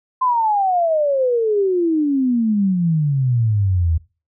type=exponential sweep; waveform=sine; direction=down; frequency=1040 to 78.4 Hz; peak=-14 dBFS; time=0.21-3.98 s; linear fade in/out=10 ms; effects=noise-tail reverb RT60 0.3 s tail -20 dB re dry